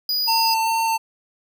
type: tone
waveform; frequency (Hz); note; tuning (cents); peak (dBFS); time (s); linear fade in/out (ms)
square; 4924; D#8; -19; -20; 0.09-0.54; 2
type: tone with vibrato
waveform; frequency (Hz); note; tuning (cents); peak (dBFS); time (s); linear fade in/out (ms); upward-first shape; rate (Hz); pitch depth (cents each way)
square; 900; A5; +39; -19; 0.27-0.98; 20; sine; 2.4; 10
effects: none